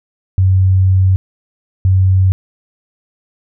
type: tone bursts at uneven times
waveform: sine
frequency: 94.2 Hz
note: F#2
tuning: 32 cents sharp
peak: -7 dBFS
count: 2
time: 0.38-1.16 / 1.85-2.32 s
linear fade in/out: 0 ms
effects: none